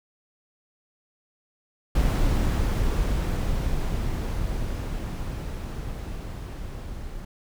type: noise with level ramp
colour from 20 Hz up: brown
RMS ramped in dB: -21 to -36 dBFS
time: 1.95-7.25 s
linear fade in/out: 5 ms
effects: none